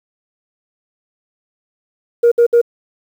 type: tone bursts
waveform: sine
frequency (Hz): 472.5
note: A#4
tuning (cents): +23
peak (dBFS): -5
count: 3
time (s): 2.23-2.615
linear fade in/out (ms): 10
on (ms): 87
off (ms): 62
effects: tanh soft clip ceiling -4 dBFS + 7-bit